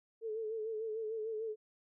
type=tone with vibrato; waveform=sine; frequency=440 Hz; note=A4; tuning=in tune; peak=-36 dBFS; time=0.21-1.56 s; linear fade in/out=50 ms; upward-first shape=sine; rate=6.7 Hz; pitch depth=53 cents each way; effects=none